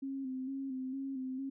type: tone with vibrato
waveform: sine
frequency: 265.3 Hz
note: C4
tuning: 24 cents sharp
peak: -36 dBFS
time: 0.02-1.5 s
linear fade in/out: 10 ms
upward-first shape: square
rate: 2.2 Hz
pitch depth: 38 cents each way
effects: none